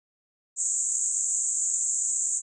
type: band-pass noise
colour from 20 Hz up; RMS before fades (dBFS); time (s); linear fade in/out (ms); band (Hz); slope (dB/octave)
pink; -27; 0.56-2.42; 50; 6800 to 8000; 96
effects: none